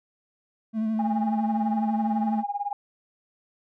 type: tone with vibrato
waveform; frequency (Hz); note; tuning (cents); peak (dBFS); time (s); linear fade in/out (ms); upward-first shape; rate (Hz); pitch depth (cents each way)
triangle; 220; A3; 0; -21; 0.73-2.44; 50; sine; 12; 29
type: tone with tremolo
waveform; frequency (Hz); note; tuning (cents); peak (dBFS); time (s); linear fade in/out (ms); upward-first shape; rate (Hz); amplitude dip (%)
sine; 814; G#5; -35; -23; 0.99-2.73; 2; sine; 18; 90
effects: tanh soft clip ceiling -14 dBFS